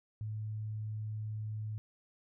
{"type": "tone", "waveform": "sine", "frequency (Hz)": 107.7, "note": "A2", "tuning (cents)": -37, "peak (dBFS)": -36, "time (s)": [0.21, 1.78], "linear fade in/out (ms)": 0, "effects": []}